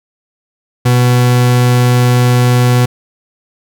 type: tone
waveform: 40% pulse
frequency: 123.47 Hz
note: B2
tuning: in tune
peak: -6 dBFS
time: 0.85-2.86 s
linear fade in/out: 10 ms
effects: none

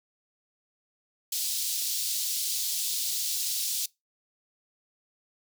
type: high-pass noise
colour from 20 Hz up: pink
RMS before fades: -30 dBFS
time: 1.32-3.86 s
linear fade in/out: 5 ms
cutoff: 3900 Hz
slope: 24 dB/octave
effects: noise-tail reverb RT60 0.2 s tail -23 dB re dry

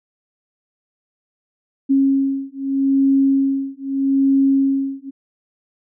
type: beating tone pair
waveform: sine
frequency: 271.9 / 272.7 Hz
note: C#4 / C#4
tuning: -33 / -28 cents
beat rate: 0.8 Hz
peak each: -17 dBFS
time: 1.89-5.11 s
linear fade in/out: 20 ms
effects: none

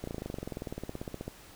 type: slowing click train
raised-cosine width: 2 ms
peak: -23 dBFS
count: 26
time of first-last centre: 0.04-1.28 s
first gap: 34 ms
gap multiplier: 1.03
effects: pink hiss -53 dBFS RMS until 1.55 s

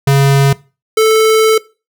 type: tone pair in turn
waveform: square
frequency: 138.4 / 439.4 Hz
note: C#3 / A4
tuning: -2 / -2 cents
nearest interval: octave + minor sixth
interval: 2000 cents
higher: second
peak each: -7 / -7 dBFS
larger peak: neither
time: 0.07-0.53 / 0.97-1.58 s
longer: second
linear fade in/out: 5 ms
effects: noise-tail reverb RT60 0.3 s tail -20 dB re dry

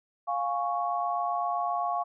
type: chord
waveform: sine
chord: Db major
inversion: first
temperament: equal with one note detuned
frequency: 702.9 / 830.6 / 1108.7 Hz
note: F5 / Ab5 / Db6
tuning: +11 / 0 / 0 cents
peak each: -29 / -34 / -31 dBFS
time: 0.27-2.04 s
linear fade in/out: 20 ms
effects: none

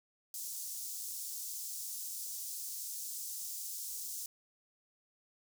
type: high-pass noise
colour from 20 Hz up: pink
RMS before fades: -42 dBFS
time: 0.34-4.26 s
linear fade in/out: 2 ms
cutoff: 5800 Hz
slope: 24 dB/octave
effects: none

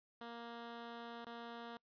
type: tone with dropouts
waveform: 10% pulse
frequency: 234.2 Hz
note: A#3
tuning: 8 cents sharp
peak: -39 dBFS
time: 0.21-1.77 s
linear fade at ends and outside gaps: 2 ms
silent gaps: 1.246-1.267 s
effects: noise-tail reverb RT60 0.1 s tail -26 dB re dry + resampled to 11025 Hz

